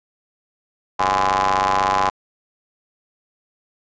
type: ring-modulated tone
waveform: sawtooth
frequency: 96.1 Hz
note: G2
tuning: 34 cents flat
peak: -9 dBFS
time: 0.99-2.1 s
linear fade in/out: 10 ms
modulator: 926 Hz
effects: resampled to 16000 Hz